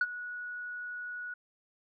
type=tone with ADSR envelope; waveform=sine; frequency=1464 Hz; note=F#6; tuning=19 cents flat; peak=-21 dBFS; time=0.01-1.34 s; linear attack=3 ms; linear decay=41 ms; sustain=-16 dB; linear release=5 ms; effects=tanh soft clip ceiling -21 dBFS